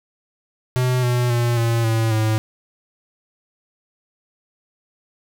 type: tone with pitch steps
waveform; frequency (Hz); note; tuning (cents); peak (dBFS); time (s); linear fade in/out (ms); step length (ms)
square; 126.4 / 122.8 / 119.31 / 115.91 / 112.61 / 109.4; B2 / B2 / A#2 / A#2 / A2 / A2; +41 / -9 / +41 / -9 / +41 / -9; -17; 0.76-2.38; 0; 270
effects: none